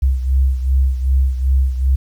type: beating tone pair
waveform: sine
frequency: 65.41 / 68.01 Hz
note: C2 / C#2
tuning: 0 / -32 cents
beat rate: 2.6 Hz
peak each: -13 / -19 dBFS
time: 0.02-1.96 s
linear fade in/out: 10 ms
effects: 8-bit